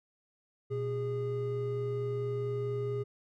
triangle tone pair together, 122 / 410.4 Hz, B2 / G#4, -21 / -21 cents, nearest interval octave + major sixth, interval 2100 cents, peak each -33 / -31 dBFS, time 0.7-3.04 s, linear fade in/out 20 ms, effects none

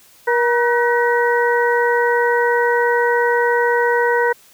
harmonic tone with a mistuned harmonic, 477.1 Hz, A#4, 40 cents sharp, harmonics 1 / 2 / 3 / 4, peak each -16 / -19 / -21 / -22 dBFS, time 0.27-4.33 s, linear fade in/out 10 ms, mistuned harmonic 3, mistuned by +88 cents, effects white hiss -49 dBFS RMS until 4.53 s

